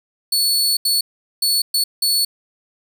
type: tone bursts at uneven times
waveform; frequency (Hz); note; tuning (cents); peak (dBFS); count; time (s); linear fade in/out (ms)
sawtooth; 4423; C#8; -5; -12; 5; 0.32-0.77 / 0.85-1.01 / 1.42-1.62 / 1.74-1.84 / 2.02-2.25; 5
effects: none